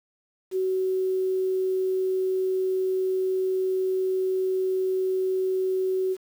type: tone with quantisation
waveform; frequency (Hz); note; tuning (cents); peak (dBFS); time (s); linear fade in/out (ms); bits
sine; 375.5; F#4; +26; -22; 0.51-6.17; 50; 8
effects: none